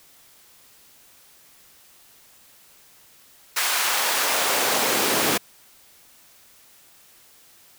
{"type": "noise with high-pass filter sweep", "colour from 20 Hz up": "pink", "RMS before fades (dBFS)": -22, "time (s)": [3.56, 5.38], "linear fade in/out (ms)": 10, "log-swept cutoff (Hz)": [1300, 250], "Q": 0.91, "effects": ["white hiss -53 dBFS RMS until 7.78 s"]}